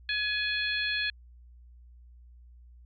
harmonic tone with a mistuned harmonic, 845 Hz, G#5, 30 cents sharp, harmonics 2 / 3 / 4 / 5, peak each -31 / -33 / -34 / -35 dBFS, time 0.09-1.1 s, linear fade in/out 2 ms, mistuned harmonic 3, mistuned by -26 cents, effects added 60 Hz sine -50 dBFS peak until 2.85 s

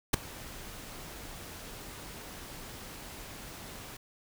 pink noise with ADSR envelope, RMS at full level -21 dBFS, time 0.13-3.97 s, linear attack 11 ms, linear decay 6 ms, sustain -24 dB, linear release 6 ms, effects none

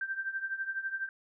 sine tone with tremolo, 1568 Hz, G6, in tune, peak -29 dBFS, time 0.01-1.09 s, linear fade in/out 2 ms, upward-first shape triangle, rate 12 Hz, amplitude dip 85%, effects none

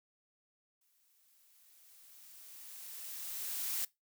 blue noise with exponential growth, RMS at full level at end -35 dBFS, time 0.81-3.85 s, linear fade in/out 5 ms, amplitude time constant 660 ms, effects noise-tail reverb RT60 0.2 s tail -22 dB re dry

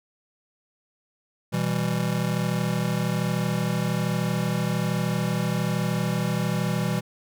square chord, E minor, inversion second, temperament just, 123.61 / 164.81 / 197.78 Hz, B2 / E3 / G3, +2 / 0 / +16 cents, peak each -29 / -27 / -29 dBFS, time 1.52-7.01 s, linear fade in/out 20 ms, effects none

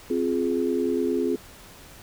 sine chord, F minor, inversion second, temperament just, 261.9 / 349.2 / 419.1 Hz, C4 / F4 / Ab4, +2 / 0 / +16 cents, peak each -26 dBFS, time 0.1-1.36 s, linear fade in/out 5 ms, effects pink hiss -47 dBFS RMS until 2.02 s

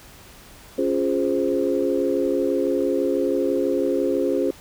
sine chord, Db major seventh, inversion none, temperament equal, 277.2 / 349.2 / 415.3 / 523.3 Hz, Db4 / F4 / Ab4 / C5, 0 / 0 / 0 / 0 cents, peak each -24 dBFS, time 0.78-4.51 s, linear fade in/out 5 ms, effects tanh soft clip ceiling -8 dBFS + pink hiss -46 dBFS RMS until 4.6 s

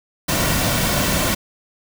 pink noise with comb filter, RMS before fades -19 dBFS, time 0.28-1.35 s, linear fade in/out 10 ms, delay 2.4 ms, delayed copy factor -0.5, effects none

